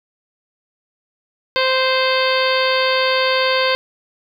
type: harmonic tone with a mistuned harmonic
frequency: 521 Hz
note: C5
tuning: 7 cents flat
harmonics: 1 / 2 / 3 / 4 / 5 / 6 / 7 / 8 / 9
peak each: -18 / -21 / -23 / -24 / -25 / -26 / -26 / -27 / -28 dBFS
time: 1.56-3.75 s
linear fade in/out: 0 ms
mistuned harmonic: 8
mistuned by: +63 cents
effects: 8-bit